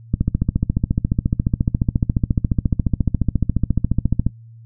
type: click train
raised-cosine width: 5 ms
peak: -4 dBFS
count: 60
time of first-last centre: 0.14-4.266 s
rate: 14.3 Hz
effects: noise-tail reverb RT60 0.1 s tail -18 dB re dry + added 114 Hz sine -39 dBFS peak until 4.65 s